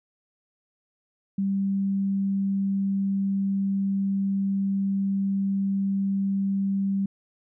sine tone, 196 Hz, G3, in tune, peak -22 dBFS, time 1.38-7.06 s, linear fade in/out 5 ms, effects none

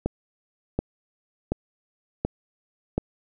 click train, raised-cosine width 2 ms, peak -10 dBFS, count 5, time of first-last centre 0.06-2.98 s, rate 1.37 Hz, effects none

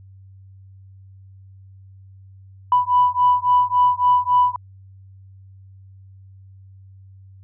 sine beating tone pair, 987.8 / 991.4 Hz, B5 / B5, 0 / +6 cents, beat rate 3.6 Hz, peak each -16 dBFS, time 2.72-4.56 s, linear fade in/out 2 ms, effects tanh soft clip ceiling -6 dBFS + added 96 Hz sine -42 dBFS peak until 7.43 s

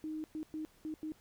sine tone bursts at uneven times, 311.1 Hz, D#4, in tune, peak -37 dBFS, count 5, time 0.04-0.24 / 0.35-0.43 / 0.54-0.65 / 0.85-0.94 / 1.03-1.12 s, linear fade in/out 0 ms, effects pink hiss -66 dBFS RMS until 1.2 s

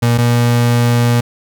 35% pulse tone pair in turn, 118.6 / 119.63 Hz, A#2 / A#2, +30 / +45 cents, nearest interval unison, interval 15 cents, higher second, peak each -8 dBFS, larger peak neither, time 0.02-0.18 / 0.18-1.21 s, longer second, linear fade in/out 10 ms, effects none

